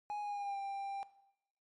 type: tone with pitch glide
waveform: triangle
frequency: 830.6 to 791.7 Hz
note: G#5 to G5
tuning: 0 to +17 cents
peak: -35 dBFS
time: 0.1-1.03 s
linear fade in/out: 0 ms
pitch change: -83 cents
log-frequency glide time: 0.21-0.58 s
effects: noise-tail reverb RT60 0.8 s tail -17 dB re dry + MP3 48 kbps